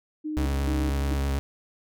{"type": "tone with tremolo", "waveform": "sine", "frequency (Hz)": 306.5, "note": "D#4", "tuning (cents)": -26, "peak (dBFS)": -28, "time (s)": [0.24, 1.15], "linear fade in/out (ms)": 20, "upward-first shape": "square", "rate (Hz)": 2.3, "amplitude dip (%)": 80}
{"type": "tone with vibrato", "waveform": "40% pulse", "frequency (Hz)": 69.3, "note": "C#2", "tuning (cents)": 0, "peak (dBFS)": -23, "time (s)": [0.37, 1.39], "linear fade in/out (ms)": 0, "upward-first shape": "sine", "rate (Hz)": 9.2, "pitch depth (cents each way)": 21}
{"effects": []}